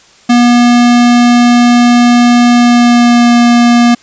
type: tone with pitch glide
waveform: square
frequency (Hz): 241.1 to 238.6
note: B3 to A#3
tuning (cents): -41 to +41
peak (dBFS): -4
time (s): 0.29-3.95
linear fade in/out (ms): 10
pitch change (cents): -18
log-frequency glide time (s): 2.52-3.33
effects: white hiss -42 dBFS RMS until 4.02 s + resampled to 16000 Hz